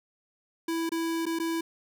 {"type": "tone with dropouts", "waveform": "square", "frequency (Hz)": 329.9, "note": "E4", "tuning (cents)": 1, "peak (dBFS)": -28, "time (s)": [0.68, 1.61], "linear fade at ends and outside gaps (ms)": 5, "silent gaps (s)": [[0.893, 0.918], [1.256, 1.264], [1.389, 1.398]], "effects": []}